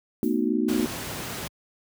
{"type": "chord", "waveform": "sine", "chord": "B dominant seventh", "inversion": "third", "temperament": "just", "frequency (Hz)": [222.2, 246.9, 308.7, 370.4], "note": ["A3", "B3", "D#4", "F#4"], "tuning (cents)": [17, 0, -14, 2], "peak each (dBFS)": [-27, -26, -26, -29], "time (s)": [0.23, 0.86], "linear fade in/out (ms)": 0}
{"type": "noise with exponential decay", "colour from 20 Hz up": "violet", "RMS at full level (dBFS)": -40, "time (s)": [0.23, 0.57], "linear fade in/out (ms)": 5, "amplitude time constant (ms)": 72}
{"type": "noise", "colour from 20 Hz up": "pink", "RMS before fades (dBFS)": -33, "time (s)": [0.68, 1.48], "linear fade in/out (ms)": 10}
{"effects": ["high-pass 80 Hz 12 dB/octave"]}